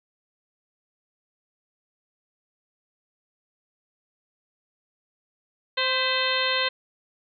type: harmonic tone with a mistuned harmonic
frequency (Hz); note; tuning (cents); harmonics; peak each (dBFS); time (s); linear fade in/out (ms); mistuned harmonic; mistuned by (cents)
520; C5; -11; 1 / 2 / 3 / 4 / 5 / 6 / 7 / 8; -30 / -30 / -30 / -30 / -30 / -30 / -30 / -30; 5.77-6.69; 10; 4; -61
effects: none